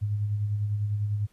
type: tone with tremolo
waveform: sine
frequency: 103.83 Hz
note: G#2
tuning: in tune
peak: -23 dBFS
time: 0.01-1.27 s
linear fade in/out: 20 ms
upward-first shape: sine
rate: 10 Hz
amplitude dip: 40%
effects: pink hiss -66 dBFS RMS until 1.32 s + resampled to 32000 Hz